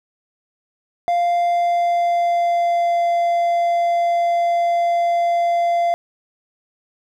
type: tone with pitch glide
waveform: triangle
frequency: 696 to 688.8 Hz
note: F5 to F5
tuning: -6 to -24 cents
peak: -13 dBFS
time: 1.08-5.94 s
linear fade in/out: 0 ms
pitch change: -18 cents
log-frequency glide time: 1.35-3.04 s
effects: none